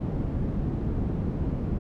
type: low-pass noise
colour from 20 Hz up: white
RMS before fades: -28 dBFS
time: 0-1.79 s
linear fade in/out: 20 ms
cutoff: 180 Hz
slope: 12 dB/octave
effects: none